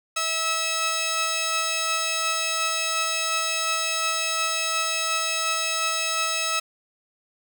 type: tone pair together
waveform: 10% pulse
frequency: 648.6 / 1300 Hz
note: E5 / E6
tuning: -28 / -24 cents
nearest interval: octave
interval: 1204 cents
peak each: -21 / -16 dBFS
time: 0.16-6.6 s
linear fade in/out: 10 ms
effects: none